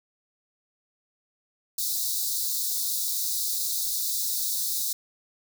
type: high-pass noise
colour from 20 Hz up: white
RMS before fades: -28 dBFS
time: 1.78-4.93 s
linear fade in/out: 5 ms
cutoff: 3700 Hz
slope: 96 dB/octave
effects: none